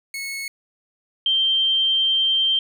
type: tone pair in turn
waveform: sawtooth / sine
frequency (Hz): 2194 / 3145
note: C#7 / G7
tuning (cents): -18 / +5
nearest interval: tritone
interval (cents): 623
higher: second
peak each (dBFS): -24 / -16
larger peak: second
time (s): 0.14-0.48 / 1.26-2.59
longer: second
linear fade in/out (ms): 2
effects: none

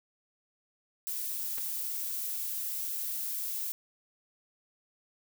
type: noise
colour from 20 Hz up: violet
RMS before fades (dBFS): -35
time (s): 1.07-3.72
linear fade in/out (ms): 0
type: clicks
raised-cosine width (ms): 0.3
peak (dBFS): -31 / -27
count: 2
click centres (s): 1.576 / 1.584
effects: none

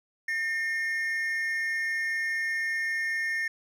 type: tone pair together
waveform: triangle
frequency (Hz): 1816 / 2141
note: A#6 / C7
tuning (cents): -46 / +39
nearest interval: minor third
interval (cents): 285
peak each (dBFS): -26 / -32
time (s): 0.28-3.48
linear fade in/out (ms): 5
effects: none

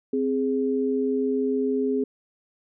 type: tone pair together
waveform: sine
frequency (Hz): 261.6 / 415.3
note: C4 / G#4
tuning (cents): 0 / 0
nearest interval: minor sixth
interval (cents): 800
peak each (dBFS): -24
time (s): 0.13-2.04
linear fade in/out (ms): 5
effects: none

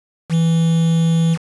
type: tone with quantisation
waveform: triangle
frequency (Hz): 164.8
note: E3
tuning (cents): 0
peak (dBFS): -10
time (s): 0.29-1.38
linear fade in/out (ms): 50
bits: 5
effects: resampled to 24000 Hz

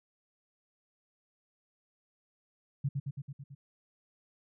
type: tone with echo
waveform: sine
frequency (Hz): 138.9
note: C#3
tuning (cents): +4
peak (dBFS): -27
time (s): 2.84-2.89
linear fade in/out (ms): 10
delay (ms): 110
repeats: 6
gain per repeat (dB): -3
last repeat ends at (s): 3.55
effects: none

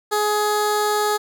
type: tone with notch filter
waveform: 15% pulse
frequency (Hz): 420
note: G#4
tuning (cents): +19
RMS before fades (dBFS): -20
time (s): 0.11-1.18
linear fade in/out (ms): 20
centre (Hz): 2300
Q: 1.7
effects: none

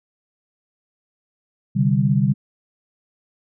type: chord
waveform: sine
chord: C suspended second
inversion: none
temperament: just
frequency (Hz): 130.81 / 147.16 / 196.22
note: C3 / D3 / G3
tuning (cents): 0 / +4 / +2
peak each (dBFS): -19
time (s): 1.75-2.34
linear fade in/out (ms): 20
effects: none

